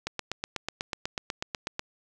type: click train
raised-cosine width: 0.2 ms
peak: -13 dBFS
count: 15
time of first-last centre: 0.07-1.794 s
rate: 8.12 Hz
effects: none